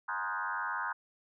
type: tone with frequency modulation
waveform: sine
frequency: 1244.5 Hz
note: D#6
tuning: in tune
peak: -32 dBFS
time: 0.08-0.93 s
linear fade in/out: 10 ms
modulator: 96.9 Hz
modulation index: 3.8
effects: none